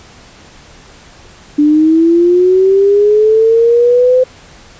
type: linear sweep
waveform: sine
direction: up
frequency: 292.2 to 514 Hz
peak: -5 dBFS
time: 1.58-4.24 s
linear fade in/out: 10 ms
effects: pink hiss -39 dBFS RMS until 4.79 s + resampled to 16000 Hz

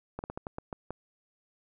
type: slowing click train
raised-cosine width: 1 ms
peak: -22 dBFS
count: 8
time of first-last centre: 0.19-0.906 s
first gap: 49 ms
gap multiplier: 1.24
effects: none

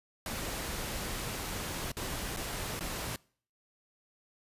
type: noise with dropouts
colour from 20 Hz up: pink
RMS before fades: -37 dBFS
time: 0.26-3.16 s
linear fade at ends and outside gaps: 2 ms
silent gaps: 1.918-1.968 / 2.364-2.37 / 2.794-2.807 s
effects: noise-tail reverb RT60 0.5 s tail -24 dB re dry + resampled to 32000 Hz

